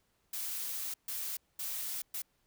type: noise bursts at uneven times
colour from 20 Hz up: blue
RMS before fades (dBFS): -38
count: 4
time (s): 0.33-0.94 / 1.08-1.37 / 1.59-2.02 / 2.14-2.22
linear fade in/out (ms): 5
effects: pink hiss -75 dBFS RMS until 2.46 s